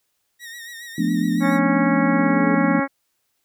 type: tone with vibrato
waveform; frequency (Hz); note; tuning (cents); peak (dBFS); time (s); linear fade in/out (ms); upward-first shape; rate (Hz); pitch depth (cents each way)
sawtooth; 1875; A#6; +10; -31; 0.39-1.6; 50; sine; 7.2; 53
type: chord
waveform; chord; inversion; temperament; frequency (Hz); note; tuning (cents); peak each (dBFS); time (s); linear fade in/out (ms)
sine; B half-diminished seventh; second; equal with one note detuned; 174.61 / 217.5 / 246.9 / 293.7; F3 / A3 / B3 / D4; 0 / -20 / 0 / 0; -23; 0.98-2.8; 5
type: harmonic tone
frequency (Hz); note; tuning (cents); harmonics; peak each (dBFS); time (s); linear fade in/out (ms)
275.5; C#4; -11; 1 / 2 / 3 / 4 / 5 / 6 / 7 / 8; -22 / -25 / -27 / -28 / -29 / -30 / -30 / -31; 1.4-2.88; 50
type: tone with exponential growth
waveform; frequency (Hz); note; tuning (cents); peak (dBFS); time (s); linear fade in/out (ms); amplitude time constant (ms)
sine; 425.4; G#4; +42; -26; 1.49-2.55; 1; 230
effects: white hiss -71 dBFS RMS until 3.44 s